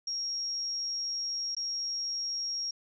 sine tone with dropouts, 5588 Hz, F8, in tune, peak -31 dBFS, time 0.07-2.71 s, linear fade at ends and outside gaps 5 ms, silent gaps 1.55-1.566 s, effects none

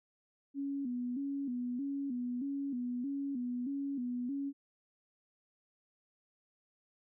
sine tone with vibrato, 261.6 Hz, C4, in tune, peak -34 dBFS, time 0.54-4.53 s, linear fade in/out 50 ms, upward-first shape square, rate 1.6 Hz, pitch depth 110 cents each way, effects none

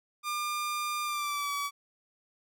sawtooth tone with pitch glide, 1200 to 1141.8 Hz, D6 to D6, +37 to -49 cents, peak -27 dBFS, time 0.23-1.71 s, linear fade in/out 50 ms, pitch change -86 cents, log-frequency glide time 1.04-1.52 s, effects none

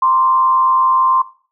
sine tone with frequency modulation, 1046.5 Hz, C6, in tune, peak -10 dBFS, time 0.02-1.22 s, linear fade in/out 5 ms, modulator 109 Hz, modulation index 0.48, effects noise-tail reverb RT60 0.4 s tail -17 dB re dry

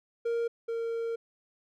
triangle tone pair in turn, 466.2 / 460.3 Hz, A#4 / A#4, 0 / -22 cents, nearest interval unison, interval 22 cents, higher first, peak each -25 / -28 dBFS, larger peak first, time 0.25-0.48 / 0.68-1.16 s, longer second, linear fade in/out 10 ms, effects none

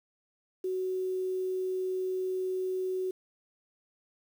sine tone with quantisation, 372.4 Hz, F#4, 11 cents sharp, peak -29 dBFS, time 0.64-3.11 s, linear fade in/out 5 ms, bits 9, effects none

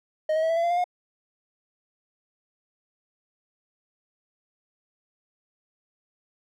triangle tone with pitch steps, 622 / 634.7 / 647.7 / 660.9 / 674.4 / 688.2 / 702.2 / 716.6 Hz, D#5 / D#5 / E5 / E5 / E5 / F5 / F5 / F5, -1 / +34 / -31 / +4 / +39 / -26 / +9 / +44 cents, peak -19 dBFS, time 0.29-0.842 s, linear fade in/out 5 ms, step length 69 ms, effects none

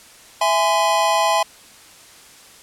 square chord, E augmented, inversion none, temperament equal with one note detuned, 659.3 / 830.6 / 1025 Hz, E5 / G#5 / B#5, 0 / 0 / -36 cents, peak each -21 / -20 / -20 dBFS, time 0.41-1.43 s, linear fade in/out 5 ms, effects white hiss -45 dBFS RMS until 2.62 s + low-pass 10000 Hz 12 dB/octave

